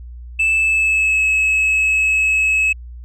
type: tone with pitch glide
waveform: sine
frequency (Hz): 2633 to 2580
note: E7 to E7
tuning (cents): -3 to -38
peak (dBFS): -10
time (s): 0.39-2.73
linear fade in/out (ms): 10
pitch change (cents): -35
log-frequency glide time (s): 0.53-1.24
effects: tanh soft clip ceiling -12 dBFS + added 60 Hz sine -31 dBFS peak until 3.04 s